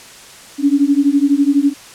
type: beating tone pair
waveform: sine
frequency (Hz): 277.2 / 289.2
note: C#4 / D4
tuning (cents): 0 / -27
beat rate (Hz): 12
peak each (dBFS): -13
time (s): 0.58-1.74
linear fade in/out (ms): 50
effects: white hiss -38 dBFS RMS until 1.94 s + low-pass 9000 Hz 12 dB/octave